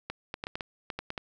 clicks, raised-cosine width 0.3 ms, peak -18 dBFS, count 10, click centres 0.1 / 0.341 / 0.439 / 0.469 / 0.555 / 0.608 / 0.902 / 0.99 / 1.104 / 1.178 s, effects none

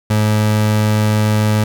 30% pulse tone, 106.9 Hz, A2, 49 cents flat, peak -9 dBFS, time 0.1-1.64 s, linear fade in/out 5 ms, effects 8-bit

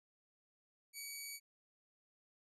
10% pulse tone, 2268 Hz, C#7, 39 cents sharp, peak -36 dBFS, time 0.93-1.4 s, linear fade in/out 50 ms, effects resampled to 32000 Hz

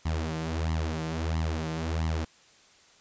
sawtooth tone with flanger, 80.1 Hz, E2, 49 cents flat, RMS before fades -30 dBFS, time 0.05-2.25 s, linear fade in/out 10 ms, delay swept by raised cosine 0.97 to 5.87 ms, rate 1.5 Hz, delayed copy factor +0.75, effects white hiss -58 dBFS RMS until 3 s + resampled to 16000 Hz

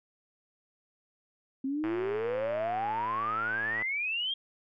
sine exponential sweep, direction up, 261.6 to 3264 Hz, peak -29 dBFS, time 1.64-4.34 s, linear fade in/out 5 ms
click train, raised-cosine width 0.5 ms, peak -24 dBFS, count 221, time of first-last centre 1.84-3.822 s, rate 111 Hz
effects none

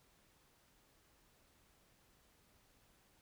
silence, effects pink hiss -71 dBFS RMS until 3.21 s

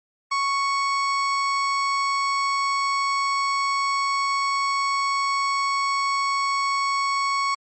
35% pulse tone, 1108.7 Hz, C#6, in tune, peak -19 dBFS, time 0.31-7.55 s, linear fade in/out 10 ms, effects MP3 32 kbps

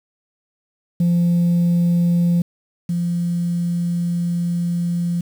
sine tone pair in turn, 172.9 / 172.9 Hz, F3 / F3, -17 / -17 cents, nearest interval unison, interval 0 cents, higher neither, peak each -11 / -17 dBFS, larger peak first, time 1-2.42 / 2.89-5.21 s, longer second, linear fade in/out 5 ms, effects tanh soft clip ceiling -12 dBFS + 7-bit

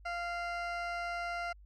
20% pulse tone, 694 Hz, F5, 11 cents flat, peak -30 dBFS, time 0.05-1.53 s, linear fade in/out 10 ms, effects added 50 Hz sine -53 dBFS peak until 1.65 s + low-pass 4000 Hz 12 dB/octave

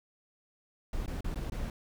brown noise with dropouts, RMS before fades -35 dBFS, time 0.93-1.7 s, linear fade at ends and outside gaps 2 ms, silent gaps 1.061-1.078 / 1.208-1.244 / 1.345-1.357 / 1.499-1.52 s, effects none

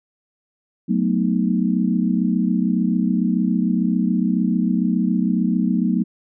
sine chord, B dominant seventh, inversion second, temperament equal, 185 / 220 / 246.9 / 311.1 Hz, F#3 / A3 / B3 / D#4, 0 / 0 / 0 / 0 cents, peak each -20 / -21 / -22 / -26 dBFS, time 0.88-6.04 s, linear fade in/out 20 ms, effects none

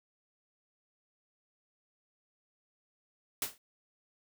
white noise with exponential decay, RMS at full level -29 dBFS, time 3.42-3.58 s, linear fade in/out 2 ms, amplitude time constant 33 ms, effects none

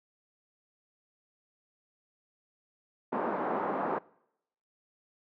white band-pass noise, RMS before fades -32 dBFS, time 3.12-3.99 s, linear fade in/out 10 ms, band 200 to 1100 Hz, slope 24 dB/octave, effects noise-tail reverb RT60 0.8 s tail -24 dB re dry

